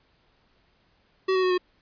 square tone with pitch steps, 378.7 / 373.3 / 367.9 / 362.6 Hz, F#4 / F#4 / F#4 / F#4, +40 / +15 / -10 / -35 cents, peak -21 dBFS, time 1.28-1.58 s, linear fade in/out 10 ms, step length 75 ms, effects pink hiss -65 dBFS RMS until 1.81 s + resampled to 11025 Hz

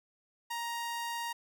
sawtooth tone, 937 Hz, A#5, 9 cents sharp, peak -31 dBFS, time 0.5-1.33 s, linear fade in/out 10 ms, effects none

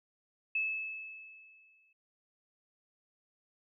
sine tone with exponential decay, 2606 Hz, E7, 20 cents flat, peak -28 dBFS, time 0.55-1.93 s, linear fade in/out 5 ms, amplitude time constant 300 ms, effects none

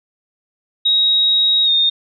sine tone with pitch glide, 3794 to 3669 Hz, A#7 to A#7, +30 to -28 cents, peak -11 dBFS, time 0.85-1.9 s, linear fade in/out 10 ms, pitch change -58 cents, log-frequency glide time 1.64-1.7 s, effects none

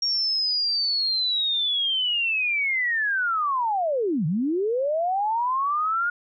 sine linear two-way sweep, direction down then up, 5588 to 142.9 to 1439 Hz, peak -21 dBFS, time 0.02-6.1 s, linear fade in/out 5 ms, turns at 4.26 s, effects none

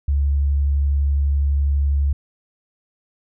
sine tone with vibrato, 70.6 Hz, C#2, 32 cents sharp, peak -15 dBFS, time 0.08-2.13 s, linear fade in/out 5 ms, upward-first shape triangle, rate 12 Hz, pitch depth 12 cents each way, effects none

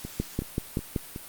two click trains, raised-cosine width 3 ms, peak -22 / -13 dBFS, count 4 / 5, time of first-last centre 0.05-1.161 / 0.2-0.962 s, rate 2.7 / 5.25 Hz, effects white hiss -44 dBFS RMS until 1.28 s + Opus 48 kbps

